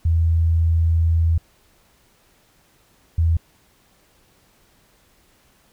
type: tone bursts at uneven times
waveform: sine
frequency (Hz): 82.41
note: E2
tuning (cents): 0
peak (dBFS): -14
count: 2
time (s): 0.05-1.38 / 3.18-3.37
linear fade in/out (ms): 5
effects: pink hiss -58 dBFS RMS until 5.72 s